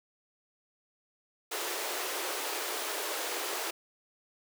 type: high-pass noise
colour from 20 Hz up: pink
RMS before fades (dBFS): -35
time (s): 1.51-3.71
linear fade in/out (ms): 10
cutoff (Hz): 340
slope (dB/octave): 48
effects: none